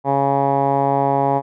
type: tone with low-pass filter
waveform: 10% pulse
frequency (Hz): 138.59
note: C#3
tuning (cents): 0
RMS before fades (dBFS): -17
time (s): 0.04-1.42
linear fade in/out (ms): 50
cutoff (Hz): 870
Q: 3.6
effects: none